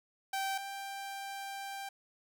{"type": "tone pair in turn", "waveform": "sawtooth", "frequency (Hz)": [778, 787.9], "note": ["G5", "G5"], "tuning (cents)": [-13, 9], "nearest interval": "unison", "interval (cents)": 22, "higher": "second", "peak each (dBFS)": [-29, -36], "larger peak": "first", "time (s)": [[0.33, 0.58], [0.58, 1.89]], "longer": "second", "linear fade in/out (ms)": 5, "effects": []}